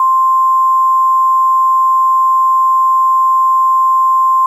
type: tone with quantisation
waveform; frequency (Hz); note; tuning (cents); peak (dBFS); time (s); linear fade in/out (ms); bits
sine; 1050; C6; +6; -7; 0-4.46; 2; 6
effects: none